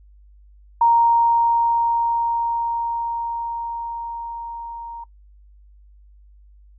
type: tone with level ramp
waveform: sine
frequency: 932.3 Hz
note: A#5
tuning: in tune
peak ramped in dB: -11 to -31 dBFS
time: 0.81-5.04 s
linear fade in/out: 5 ms
effects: noise-tail reverb RT60 0.1 s tail -22 dB re dry + added 50 Hz sine -46 dBFS peak until 6.78 s